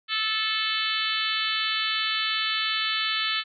harmonic tone, 437.2 Hz, A4, 11 cents flat, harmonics 3 / 4 / 5 / 6 / 7 / 8 / 9 / 10, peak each -32 / -32 / -34 / -33 / -30 / -31 / -33 / -35 dBFS, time 0.08-3.44 s, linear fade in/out 50 ms, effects none

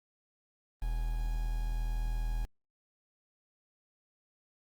triangle tone with quantisation, 40.25 Hz, E1, 41 cents flat, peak -28 dBFS, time 0.82-2.45 s, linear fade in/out 0 ms, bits 8, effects Opus 24 kbps

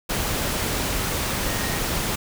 sine tone in noise, 1864.7 Hz, A#6, in tune, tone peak -35 dBFS, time 1.47-1.8 s, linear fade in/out 10 ms, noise pink, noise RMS -25 dBFS, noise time 0.09-2.16 s, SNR -13 dB, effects none

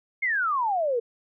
sine exponential sweep, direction down, 2185 to 452.2 Hz, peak -22 dBFS, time 0.22-1 s, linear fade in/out 10 ms, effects none

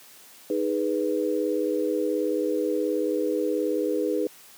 sine chord, G# minor, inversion second, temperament equal, 311.1 / 415.3 / 493.9 Hz, D#4 / G#4 / B4, 0 / 0 / 0 cents, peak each -27 dBFS, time 0.5-4.27 s, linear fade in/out 2 ms, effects white hiss -50 dBFS RMS until 4.57 s + high-pass 150 Hz 12 dB/octave

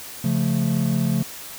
triangle chord, Db augmented, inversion none, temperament equal, 138.59 / 174.61 / 220 Hz, Db3 / F3 / A3, 0 / 0 / 0 cents, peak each -21 dBFS, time 0.24-1.23 s, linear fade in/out 5 ms, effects white hiss -37 dBFS RMS until 1.58 s

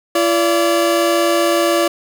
30% pulse tone pair together, 340 / 578.6 Hz, F4 / D5, -46 / -26 cents, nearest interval major sixth, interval 920 cents, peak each -13 dBFS, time 0.15-1.88 s, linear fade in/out 5 ms, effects none

